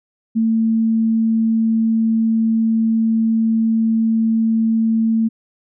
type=tone; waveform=sine; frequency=224.3 Hz; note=A3; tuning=34 cents sharp; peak=-13 dBFS; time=0.35-5.29 s; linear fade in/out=20 ms; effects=none